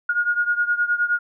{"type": "beating tone pair", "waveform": "sine", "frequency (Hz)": [1431, 1440.6], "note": ["F6", "F#6"], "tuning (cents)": [42, -47], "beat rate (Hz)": 9.6, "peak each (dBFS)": [-20, -23], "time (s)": [0.09, 1.19], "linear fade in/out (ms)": 5, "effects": []}